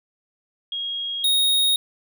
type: tone pair in turn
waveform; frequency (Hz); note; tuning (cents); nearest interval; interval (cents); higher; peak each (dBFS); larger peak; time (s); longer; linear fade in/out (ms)
sine / square; 3276 / 3740; G#7 / A#7; -24 / +5; major second; 229; second; -25 / -17; second; 0.72-1.24 / 1.24-1.76; neither; 2
effects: none